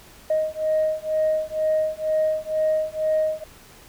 sine beating tone pair, 623 / 625.1 Hz, D#5 / D#5, +2 / +8 cents, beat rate 2.1 Hz, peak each -22 dBFS, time 0.3-3.44 s, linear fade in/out 5 ms, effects tanh soft clip ceiling -14 dBFS + pink hiss -48 dBFS RMS until 3.88 s

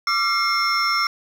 triangle tone cluster, 1177 / 1369 / 2137 / 5400 Hz, D6 / F6 / C7 / E8, +3 / -35 / +36 / +41 cents, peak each -22 dBFS, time 0.07-1.07 s, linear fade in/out 2 ms, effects none

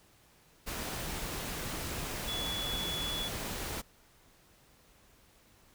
sine tone in noise, 3407 Hz, G#7, 44 cents sharp, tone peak -35 dBFS, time 2.27-3.29 s, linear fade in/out 20 ms, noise pink, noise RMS -38 dBFS, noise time 0.66-3.82 s, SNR 0 dB, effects pink hiss -63 dBFS RMS until 5.74 s

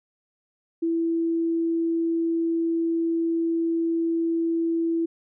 sine tone, 331.6 Hz, E4, 10 cents sharp, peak -21 dBFS, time 0.82-5.06 s, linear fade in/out 10 ms, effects none

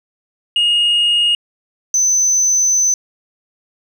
sine tone pair in turn, 2861 / 6097 Hz, F7 / G8, +41 / -49 cents, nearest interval octave + minor second, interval 1310 cents, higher second, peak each -9 dBFS, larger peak neither, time 0.56-1.35 / 1.94-2.94 s, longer second, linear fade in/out 2 ms, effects tanh soft clip ceiling -9 dBFS

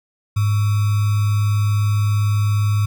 sine tone with sample-and-hold, 103.8 Hz, G#2, in tune, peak -14 dBFS, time 0.36-2.86 s, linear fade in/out 10 ms, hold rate 1225 Hz, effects none

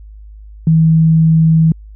sine tone, 160.9 Hz, E3, 42 cents flat, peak -6 dBFS, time 0.67-1.72 s, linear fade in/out 2 ms, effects added 52 Hz sine -32 dBFS peak until 1.95 s

